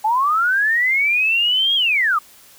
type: linear two-way sweep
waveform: sine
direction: up then down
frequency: 832 to 3300 to 1150 Hz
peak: -14 dBFS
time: 0.04-2.19 s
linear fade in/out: 10 ms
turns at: 1.75 s
effects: white hiss -47 dBFS RMS until 2.58 s